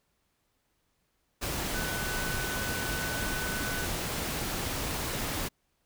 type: tone in noise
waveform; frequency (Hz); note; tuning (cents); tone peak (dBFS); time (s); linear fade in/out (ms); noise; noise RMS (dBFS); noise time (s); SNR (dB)
sine; 1500; F#6; +23; -36; 1.73-3.87; 20; pink; -33; 1.41-5.49; -6
effects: pink hiss -75 dBFS RMS until 5.85 s